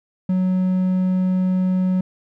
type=tone; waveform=triangle; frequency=185 Hz; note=F#3; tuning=in tune; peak=-14 dBFS; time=0.29-2.01 s; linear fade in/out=5 ms; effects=none